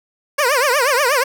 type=tone with vibrato; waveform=15% pulse; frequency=535 Hz; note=C5; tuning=38 cents sharp; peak=-7 dBFS; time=0.38-1.24 s; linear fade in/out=10 ms; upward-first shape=triangle; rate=8.3 Hz; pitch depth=250 cents each way; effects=none